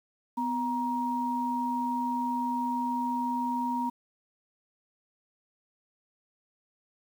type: tone pair together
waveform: sine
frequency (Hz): 249.8 / 943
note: B3 / A#5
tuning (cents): +20 / +20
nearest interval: octave + major seventh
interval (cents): 2300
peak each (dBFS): -31 / -29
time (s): 0.37-3.9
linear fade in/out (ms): 10
effects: 9-bit